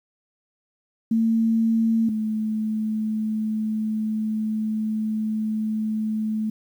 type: tone pair in turn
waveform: sine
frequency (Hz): 225.7 / 216.9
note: A3 / A3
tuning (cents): +44 / -25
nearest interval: minor second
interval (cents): 69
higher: first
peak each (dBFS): -17 / -22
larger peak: first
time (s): 1.11-2.09 / 2.09-6.5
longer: second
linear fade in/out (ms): 5
effects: 9-bit